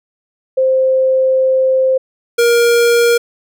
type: tone pair in turn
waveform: sine / square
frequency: 523.3 / 471.7 Hz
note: C5 / A#4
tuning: 0 / +20 cents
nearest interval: major second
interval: 180 cents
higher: first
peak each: -9 dBFS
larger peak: neither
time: 0.57-1.98 / 2.38-3.18 s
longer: first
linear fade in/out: 10 ms
effects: none